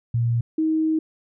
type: tone pair in turn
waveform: sine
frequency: 117.6 / 316.2 Hz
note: A#2 / D#4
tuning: +16 / +28 cents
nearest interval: octave + perfect fourth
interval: 1712 cents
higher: second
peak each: -18 dBFS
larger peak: neither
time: 0.14-0.41 / 0.58-0.99 s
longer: second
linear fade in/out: 5 ms
effects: none